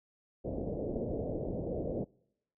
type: low-pass noise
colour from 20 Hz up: white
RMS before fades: -36 dBFS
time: 0.44-2.05 s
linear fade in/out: 20 ms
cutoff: 600 Hz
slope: 48 dB/octave
effects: noise-tail reverb RT60 0.8 s tail -26 dB re dry